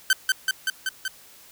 sawtooth tone with echo, 1541 Hz, G6, 30 cents flat, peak -12 dBFS, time 0.1-0.13 s, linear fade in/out 2 ms, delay 190 ms, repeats 5, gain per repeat -2 dB, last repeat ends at 1.08 s, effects white hiss -50 dBFS RMS until 1.51 s

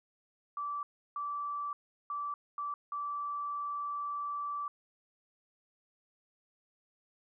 sine tone bursts at uneven times, 1161 Hz, D6, 20 cents flat, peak -34 dBFS, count 5, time 0.57-0.83 / 1.16-1.73 / 2.1-2.34 / 2.58-2.74 / 2.92-4.68 s, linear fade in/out 2 ms, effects none

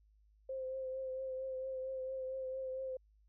sine tone with vibrato, 523.3 Hz, C5, in tune, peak -38 dBFS, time 0.49-2.97 s, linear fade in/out 5 ms, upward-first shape triangle, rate 4.4 Hz, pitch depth 28 cents each way, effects added 52 Hz sine -65 dBFS peak until 3.28 s

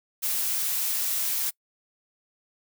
blue noise, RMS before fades -27 dBFS, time 0.22-1.51 s, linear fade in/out 20 ms, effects noise-tail reverb RT60 0.1 s tail -25 dB re dry

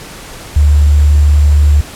sine tone with sample-and-hold, 73.42 Hz, D2, in tune, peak -4 dBFS, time 0.56-1.81 s, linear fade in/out 5 ms, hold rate 7350 Hz, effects pink hiss -30 dBFS RMS until 1.95 s + low-pass 12000 Hz 12 dB/octave

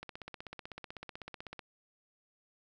click train, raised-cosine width 0.3 ms, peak -27 dBFS, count 26, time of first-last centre 0.03-1.593 s, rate 16 Hz, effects none

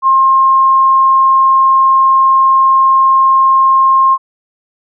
sine tone, 1065 Hz, C6, 30 cents sharp, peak -5 dBFS, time 0.02-4.18 s, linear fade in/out 50 ms, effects none

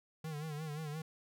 square tone with vibrato, 153 Hz, D#3, 29 cents flat, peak -40 dBFS, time 0.24-1.02 s, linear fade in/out 5 ms, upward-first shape sine, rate 5.7 Hz, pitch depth 83 cents each way, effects none

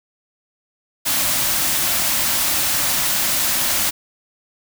white band-stop noise, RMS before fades -19 dBFS, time 1.05-3.91 s, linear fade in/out 20 ms, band 360 to 520 Hz, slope 96 dB/octave, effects none

